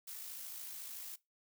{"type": "noise with amplitude modulation", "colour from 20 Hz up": "blue", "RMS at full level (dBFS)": -45, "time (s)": [0.07, 1.16], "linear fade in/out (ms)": 10, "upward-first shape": "sine", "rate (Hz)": 53.7, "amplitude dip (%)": 35, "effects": ["noise-tail reverb RT60 0.2 s tail -20 dB re dry"]}